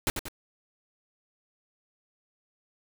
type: noise with echo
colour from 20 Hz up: pink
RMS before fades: -26 dBFS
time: 0.07-0.1 s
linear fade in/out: 0 ms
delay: 92 ms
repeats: 2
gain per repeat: -6 dB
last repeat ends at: 0.284 s
effects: none